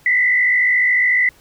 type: tone with frequency modulation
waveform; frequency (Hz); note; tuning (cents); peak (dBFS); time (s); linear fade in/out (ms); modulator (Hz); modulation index
sine; 1998; B6; +20; -12; 0.06-1.29; 2; 54; 1.1
effects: pink hiss -51 dBFS RMS until 1.4 s